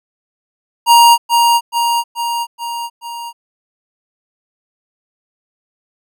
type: tone with echo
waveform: square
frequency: 940 Hz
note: A#5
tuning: 14 cents sharp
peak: -5 dBFS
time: 0.86-1.18 s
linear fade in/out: 50 ms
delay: 430 ms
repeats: 5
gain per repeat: -4 dB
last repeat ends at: 3.33 s
effects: none